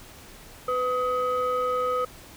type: tone pair together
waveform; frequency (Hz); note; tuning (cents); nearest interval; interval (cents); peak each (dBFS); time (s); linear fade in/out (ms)
sine; 501 / 1262.4; B4 / D#6; +25 / +25; octave + major third; 1600; -24; 0.68-2.05; 5
effects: tanh soft clip ceiling -19 dBFS + pink hiss -47 dBFS RMS until 2.36 s